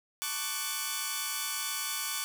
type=chord; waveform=5% pulse; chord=D major seventh; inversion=second; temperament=equal with one note detuned; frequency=880 / 1108.7 / 1174.7 / 1494.6 Hz; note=A5 / C#6 / D6 / F#6; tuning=0 / 0 / 0 / +17 cents; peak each=-31 / -25 / -25 / -25 dBFS; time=0.22-2.24 s; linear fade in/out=0 ms; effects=none